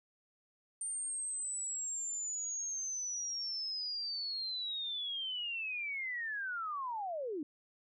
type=linear sweep; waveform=sine; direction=down; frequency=8900 to 277.2 Hz; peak=-36 dBFS; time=0.81-7.43 s; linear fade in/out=2 ms; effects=none